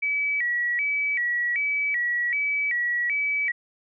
sine tone with vibrato, 2101 Hz, C7, 7 cents sharp, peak -22 dBFS, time 0.02-3.52 s, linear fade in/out 10 ms, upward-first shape square, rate 1.3 Hz, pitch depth 150 cents each way, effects none

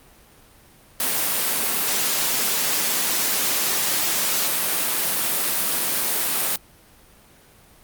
white high-pass noise, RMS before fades -22 dBFS, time 1-6.56 s, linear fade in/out 2 ms, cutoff 150 Hz, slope 24 dB/octave, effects pink hiss -51 dBFS RMS until 7.83 s + Opus 32 kbps

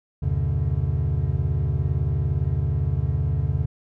triangle tone cluster, 75 / 92.7 / 125.1 / 144.6 Hz, D2 / F#2 / B2 / D3, +37 / +4 / +23 / -27 cents, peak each -24 dBFS, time 0.22-3.66 s, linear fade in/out 10 ms, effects none

